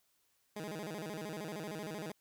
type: tone with vibrato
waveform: 15% pulse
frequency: 181.9 Hz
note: F#3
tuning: 29 cents flat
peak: -34 dBFS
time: 0.56-2.12 s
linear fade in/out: 5 ms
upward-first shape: square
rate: 13 Hz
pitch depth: 240 cents each way
effects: white hiss -75 dBFS RMS until 2.2 s